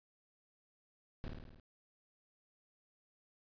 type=noise with echo; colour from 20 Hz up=brown; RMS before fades=-41 dBFS; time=1.24-1.28 s; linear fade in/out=0 ms; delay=53 ms; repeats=6; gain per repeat=-3 dB; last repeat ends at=1.598 s; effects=resampled to 11025 Hz